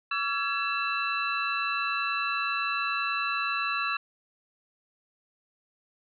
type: tone cluster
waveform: sine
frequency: 1141 / 1351 / 1682 / 2668 / 3984 Hz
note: C#6 / E6 / G#6 / E7 / B7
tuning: +50 / +42 / +22 / +20 / +14 cents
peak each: -32 / -32 / -35 / -31 / -38 dBFS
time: 0.11-3.97 s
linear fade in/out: 5 ms
effects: none